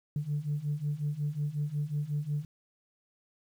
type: beating tone pair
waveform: sine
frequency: 144.3 / 149.8 Hz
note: D3 / D3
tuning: -30 / +35 cents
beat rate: 5.5 Hz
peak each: -33 / -31 dBFS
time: 0.16-2.45 s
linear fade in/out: 2 ms
effects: tanh soft clip ceiling -24 dBFS + 10-bit